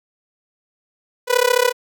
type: tone with amplitude modulation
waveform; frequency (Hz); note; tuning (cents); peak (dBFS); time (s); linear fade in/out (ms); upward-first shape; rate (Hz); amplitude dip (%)
sawtooth; 493.9; B4; 0; -6; 1.27-1.73; 50; sine; 34.3; 95
effects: none